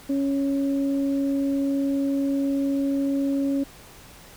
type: tone pair together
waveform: sine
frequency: 276.8 / 554.4 Hz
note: C#4 / C#5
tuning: -2 / 0 cents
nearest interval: octave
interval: 1202 cents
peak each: -21 / -32 dBFS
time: 0.09-3.64 s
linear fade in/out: 10 ms
effects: pink hiss -47 dBFS RMS until 4.36 s